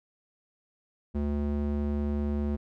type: tone with band-pass filter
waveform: square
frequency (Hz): 72.4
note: D2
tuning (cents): -24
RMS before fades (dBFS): -29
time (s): 1.14-2.57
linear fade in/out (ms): 20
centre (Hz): 210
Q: 1
effects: none